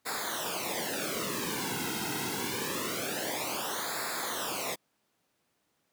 pink noise with flanger, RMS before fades -34 dBFS, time 0.05-4.76 s, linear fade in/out 20 ms, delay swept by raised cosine 0.33 to 1.73 ms, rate 0.25 Hz, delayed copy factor -0.9, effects pink hiss -75 dBFS RMS until 5.92 s + high-pass 150 Hz 12 dB/octave

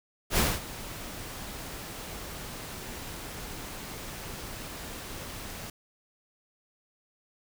pink noise with ADSR envelope, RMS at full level -23 dBFS, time 0.3-5.7 s, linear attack 78 ms, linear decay 220 ms, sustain -17 dB, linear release 3 ms, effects none

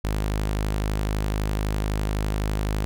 sawtooth tone, 51.91 Hz, G#1, in tune, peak -19 dBFS, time 0.04-2.85 s, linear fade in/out 0 ms, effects none

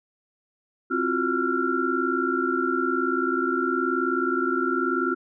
sine tone cluster, 263.3 / 343.9 / 364 / 1350 / 1409 Hz, C4 / F4 / F#4 / E6 / F6, +11 / -27 / -28 / +41 / +15 cents, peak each -28 dBFS, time 0.9-5.15 s, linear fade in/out 20 ms, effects none

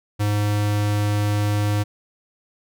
square tone, 103.83 Hz, G#2, in tune, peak -19 dBFS, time 0.19-1.84 s, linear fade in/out 20 ms, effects none

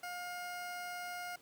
20% pulse tone, 712 Hz, F5, 33 cents sharp, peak -36 dBFS, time 0.03-1.36 s, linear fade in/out 5 ms, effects pink hiss -63 dBFS RMS until 1.41 s + high-pass 150 Hz 12 dB/octave

